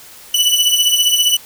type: beating tone pair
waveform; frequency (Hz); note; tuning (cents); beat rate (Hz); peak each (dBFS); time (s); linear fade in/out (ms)
sawtooth; 2960 / 2975; F#7 / F#7; 0 / +9; 15; -11 / -11; 0.34-1.37; 5
effects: white hiss -39 dBFS RMS until 1.45 s